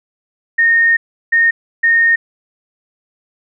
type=tone bursts at uneven times; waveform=sine; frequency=1842 Hz; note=A#6; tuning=21 cents flat; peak=-8 dBFS; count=3; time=0.58-0.97 / 1.32-1.51 / 1.83-2.16 s; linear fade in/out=10 ms; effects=none